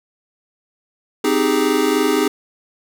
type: chord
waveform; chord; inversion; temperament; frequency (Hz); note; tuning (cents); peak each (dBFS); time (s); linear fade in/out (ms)
square; Ab major seventh; first; equal; 261.6 / 311.1 / 392 / 415.3; C4 / Eb4 / G4 / Ab4; 0 / 0 / 0 / 0; -22 / -20 / -22 / -20; 1.24-2.28; 5
effects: none